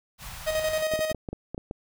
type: band-stop noise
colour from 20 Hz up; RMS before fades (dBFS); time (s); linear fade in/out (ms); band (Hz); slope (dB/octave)
pink; -40; 0.18-0.85; 50; 170 to 730; 24
type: tone with tremolo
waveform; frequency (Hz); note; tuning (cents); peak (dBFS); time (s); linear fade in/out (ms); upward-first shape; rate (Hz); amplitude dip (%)
45% pulse; 627; D#5; +13; -23; 0.46-1.13; 20; square; 11; 45
type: clicks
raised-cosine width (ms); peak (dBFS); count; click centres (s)
2; -20; 9; 0.937 / 0.992 / 1.115 / 1.147 / 1.288 / 1.33 / 1.546 / 1.579 / 1.711
effects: none